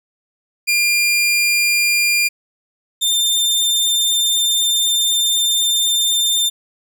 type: tone pair in turn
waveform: sawtooth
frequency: 2400 / 3596 Hz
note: D7 / A7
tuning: +37 / +37 cents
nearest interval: perfect fifth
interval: 700 cents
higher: second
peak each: -10 / -11 dBFS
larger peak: first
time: 0.67-2.29 / 3.01-6.5 s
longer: second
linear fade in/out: 20 ms
effects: none